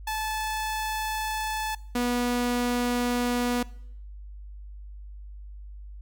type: tone pair in turn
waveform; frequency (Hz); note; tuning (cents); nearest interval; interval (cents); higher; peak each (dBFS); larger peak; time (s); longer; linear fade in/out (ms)
sawtooth; 869 / 243.7; A5 / B3; -22 / -23; octave + minor seventh; 2201; first; -24 / -20; second; 0.07-1.75 / 1.95-3.63; neither; 5
effects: noise-tail reverb RT60 0.7 s tail -21 dB re dry + added 50 Hz sine -39 dBFS peak until 6.01 s